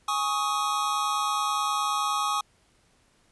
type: chord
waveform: square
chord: Ab suspended fourth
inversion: none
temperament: equal with one note detuned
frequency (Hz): 830.6 / 1108.7 / 1258.2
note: Ab5 / Db6 / Eb6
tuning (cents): 0 / 0 / +19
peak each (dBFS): -32 / -29 / -29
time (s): 0.08-2.41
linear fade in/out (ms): 5
effects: pink hiss -64 dBFS RMS until 3.31 s + resampled to 24000 Hz